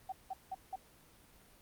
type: tone bursts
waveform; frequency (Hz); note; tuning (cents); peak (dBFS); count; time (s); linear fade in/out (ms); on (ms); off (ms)
sine; 760; F#5; +46; -37; 4; 0.09-0.758; 5; 32; 180
effects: pink hiss -62 dBFS RMS until 1.61 s + Opus 24 kbps